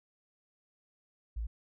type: tone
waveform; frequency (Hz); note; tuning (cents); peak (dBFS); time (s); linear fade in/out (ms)
sine; 55.7; A1; +22; -33; 1.36-1.47; 10
effects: none